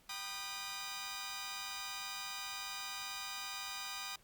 10% pulse chord, G augmented, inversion none, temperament just, 784 / 980 / 1225 Hz, G5 / B5 / D#6, 0 / -14 / -27 cents, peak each -40 / -40 / -36 dBFS, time 0.09-4.16 s, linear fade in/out 5 ms, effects pink hiss -67 dBFS RMS until 4.23 s + Opus 48 kbps

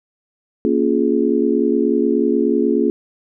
sine chord, Bb minor seventh, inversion none, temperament just, 233.1 / 279.7 / 349.6 / 419.5 Hz, Bb3 / Db4 / F4 / Ab4, 0 / +16 / +2 / +17 cents, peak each -19 dBFS, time 0.65-2.9 s, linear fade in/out 0 ms, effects none

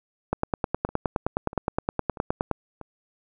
two click trains, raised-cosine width 1 ms, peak -24 / -9 dBFS, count 4 / 22, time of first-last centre 0.89-2.813 / 0.33-2.513 s, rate 1.56 / 9.62 Hz, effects none

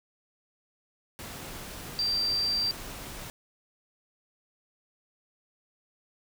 sine tone in noise, 4699 Hz, D8, in tune, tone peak -25 dBFS, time 1.99-2.71 s, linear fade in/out 0 ms, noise pink, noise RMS -41 dBFS, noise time 1.19-3.3 s, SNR +13 dB, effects none

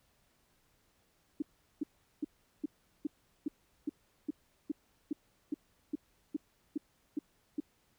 sine tone bursts, 296.5 Hz, D4, 17 cents sharp, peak -30 dBFS, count 16, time 1.4-7.602 s, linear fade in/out 5 ms, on 22 ms, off 390 ms, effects pink hiss -72 dBFS RMS until 7.98 s

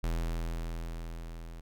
square tone with level ramp, 41.51 Hz, E1, 13 cents sharp, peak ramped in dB -29 to -43 dBFS, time 0.03-1.61 s, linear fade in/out 10 ms, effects none

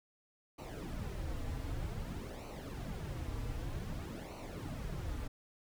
brown noise with flanger, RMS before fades -41 dBFS, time 0.58-5.28 s, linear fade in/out 10 ms, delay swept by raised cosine 0.58 to 5.58 ms, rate 0.53 Hz, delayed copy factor -0.7, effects none

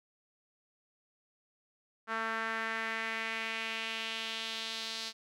sawtooth tone with band-pass filter sweep, 224.1 Hz, A3, 32 cents sharp, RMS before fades -37 dBFS, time 2.07-5.13 s, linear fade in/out 50 ms, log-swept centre 1400 to 4400 Hz, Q 2.4, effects none

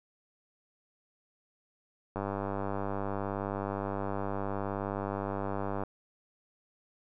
click train, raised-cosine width 1 ms, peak -20 dBFS, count 366, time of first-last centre 2.16-5.836 s, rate 99.3 Hz, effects none

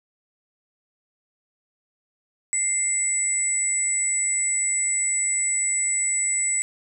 sine tone pair together, 2093 / 7902 Hz, C7 / B8, 0 / 0 cents, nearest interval octave + major seventh, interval 2300 cents, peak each -29 / -21 dBFS, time 2.53-6.62 s, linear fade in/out 0 ms, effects none

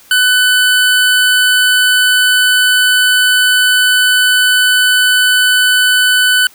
25% pulse tone, 1500 Hz, F#6, 23 cents sharp, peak -4 dBFS, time 0.11-6.47 s, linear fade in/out 2 ms, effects white hiss -43 dBFS RMS until 6.54 s

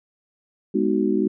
sine chord, G# minor seventh, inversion none, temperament just, 207.7 / 249.2 / 311.5 / 373.8 Hz, G#3 / B3 / D#4 / F#4, 0 / +16 / +2 / +18 cents, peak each -23 / -25 / -23 / -23 dBFS, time 0.74-1.28 s, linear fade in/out 10 ms, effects none

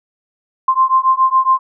sine beating tone pair, 1046.5 / 1053.7 Hz, C6 / C6, 0 / +12 cents, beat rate 7.2 Hz, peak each -13 dBFS, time 0.68-1.59 s, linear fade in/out 5 ms, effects none

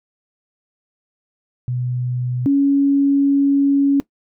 sine tone pair in turn, 124.4 / 279.3 Hz, B2 / C#4, +13 / +13 cents, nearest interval octave + major second, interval 1400 cents, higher second, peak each -19 / -11 dBFS, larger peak second, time 1.68-2.46 / 2.46-4 s, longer second, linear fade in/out 0 ms, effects noise-tail reverb RT60 0.1 s tail -19 dB re dry

